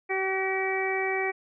harmonic tone with a mistuned harmonic, 382.4 Hz, G4, 43 cents flat, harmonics 1 / 2 / 3 / 4 / 5 / 6, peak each -29 / -32 / -40 / -41 / -32 / -31 dBFS, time 0.09-1.32 s, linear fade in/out 20 ms, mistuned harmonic 4, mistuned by -16 cents, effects none

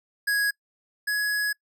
square tone pair in turn, 1661.2 / 1678.6 Hz, G#6 / G#6, 0 / +18 cents, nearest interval unison, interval 18 cents, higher second, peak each -22 / -24 dBFS, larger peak first, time 0.27-0.51 / 1.07-1.53 s, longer second, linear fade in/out 10 ms, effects noise-tail reverb RT60 0.1 s tail -26 dB re dry

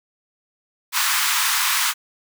pink high-pass noise, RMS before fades -20 dBFS, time 0.92-1.94 s, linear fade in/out 50 ms, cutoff 960 Hz, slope 48 dB/octave, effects none

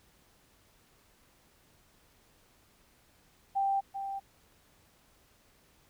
sine tone with echo, 786 Hz, G5, 4 cents sharp, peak -26 dBFS, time 3.55-3.81 s, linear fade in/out 20 ms, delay 390 ms, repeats 1, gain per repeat -8 dB, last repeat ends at 4.2 s, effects pink hiss -65 dBFS RMS until 5.89 s

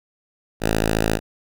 5% pulse tone, 54.3 Hz, A1, 22 cents flat, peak -7 dBFS, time 0.6-1.2 s, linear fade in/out 50 ms, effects none

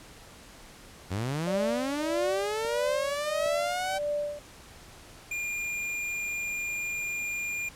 sawtooth linear sweep, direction up, 87.31 to 774 Hz, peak -25 dBFS, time 1.1-3.99 s, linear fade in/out 20 ms
sine tone with tremolo, 587.3 Hz, D5, in tune, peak -26 dBFS, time 1.47-4.39 s, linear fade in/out 2 ms, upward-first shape sine, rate 1.6 Hz, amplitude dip 85%
clicks, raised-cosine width 2 ms, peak -31 dBFS, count 2, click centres 2.649 / 3.461 s
square tone, 2408 Hz, D7, 43 cents sharp, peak -31 dBFS, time 5.31-7.69 s, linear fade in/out 5 ms
effects pink hiss -50 dBFS RMS until 7.75 s + low-pass 11000 Hz 12 dB/octave

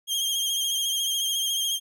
sawtooth tone with vibrato, 3209 Hz, G7, 40 cents sharp, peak -21 dBFS, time 0.07-1.8 s, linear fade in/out 50 ms, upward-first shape sine, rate 14 Hz, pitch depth 37 cents each way, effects none

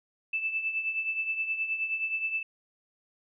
sine tone with tremolo, 2637 Hz, E7, in tune, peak -25 dBFS, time 0.33-2.43 s, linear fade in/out 5 ms, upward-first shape triangle, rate 9.5 Hz, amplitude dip 70%, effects none

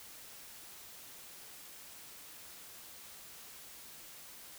silence, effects white hiss -52 dBFS RMS until 4.58 s

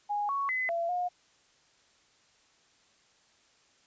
sine tone with pitch steps, 825 / 1113 / 2026 / 678 / 716 Hz, G#5 / C#6 / B6 / E5 / F5, -12 / +7 / +44 / +49 / +43 cents, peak -28 dBFS, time 0.09-1.09 s, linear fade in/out 20 ms, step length 200 ms, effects white hiss -65 dBFS RMS until 3.86 s + resampled to 16000 Hz

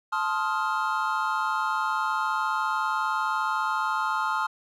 triangle chord, F dominant seventh, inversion first, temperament just, 873.1 / 1047.7 / 1257.2 / 1396.9 Hz, A5 / C6 / Eb6 / F6, -14 / +2 / +18 / 0 cents, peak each -28 dBFS, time 0.12-4.47 s, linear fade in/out 10 ms, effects none

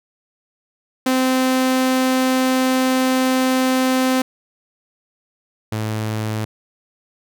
sawtooth tone pair in turn, 258.8 / 108.81 Hz, C4 / A2, -19 / -19 cents, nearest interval octave + minor third, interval 1500 cents, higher first, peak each -11 / -17 dBFS, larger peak first, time 1.06-4.22 / 5.72-6.45 s, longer first, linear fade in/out 5 ms, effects none

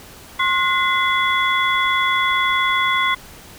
sine tone cluster, 1068 / 1449 / 2047 / 3413 Hz, C6 / F#6 / C7 / G#7, +35 / -37 / -38 / +47 cents, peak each -19 / -25 / -19 / -24 dBFS, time 0.39-3.15 s, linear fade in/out 10 ms, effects pink hiss -41 dBFS RMS until 3.58 s

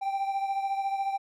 triangle beating tone pair, 784 / 798 Hz, G5 / G5, 0 / +31 cents, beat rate 14 Hz, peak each -26 / -33 dBFS, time 0.01-1.18 s, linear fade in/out 20 ms, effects none

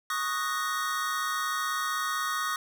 square chord, D# minor seventh, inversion third, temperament equal, 1108.7 / 1244.5 / 1480 / 1864.7 Hz, C#6 / D#6 / F#6 / A#6, 0 / 0 / 0 / 0 cents, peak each -35 / -32 / -37 / -36 dBFS, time 0.1-2.56 s, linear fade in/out 2 ms, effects none

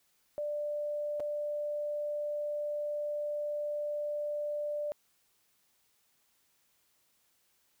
sine tone with dropouts, 591 Hz, D5, 11 cents sharp, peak -32 dBFS, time 0.38-4.92 s, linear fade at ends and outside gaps 0 ms, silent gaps 1.198-1.203 s, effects white hiss -72 dBFS RMS until 7.8 s

